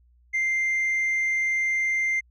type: tone with tanh clipping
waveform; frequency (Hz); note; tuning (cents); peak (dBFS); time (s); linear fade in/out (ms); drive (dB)
triangle; 2093; C7; 0; -22; 0.33-2.21; 20; 6
effects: added 60 Hz sine -56 dBFS peak until 2.3 s